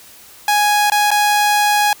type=tone with dropouts; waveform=sawtooth; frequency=830.6 Hz; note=G#5; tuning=in tune; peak=-8 dBFS; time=0.48-1.93 s; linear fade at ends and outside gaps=2 ms; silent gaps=0.9-0.919 / 1.106-1.114 s; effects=white hiss -42 dBFS RMS until 2 s